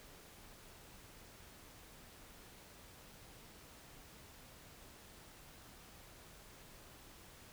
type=silence; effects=pink hiss -58 dBFS RMS until 7.52 s